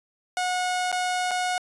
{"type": "tone with dropouts", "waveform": "sawtooth", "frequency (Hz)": 728, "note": "F#5", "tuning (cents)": -28, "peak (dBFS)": -20, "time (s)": [0.37, 1.58], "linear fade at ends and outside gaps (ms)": 1, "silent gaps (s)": [[0.917, 0.926], [1.31, 1.314]], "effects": ["resampled to 24000 Hz"]}